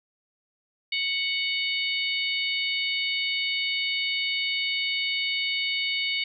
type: harmonic tone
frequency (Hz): 740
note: F#5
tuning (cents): 0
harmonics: 3 / 4 / 5 / 6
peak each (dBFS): -28 / -30 / -32 / -34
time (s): 0.92-6.24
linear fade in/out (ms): 5
effects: none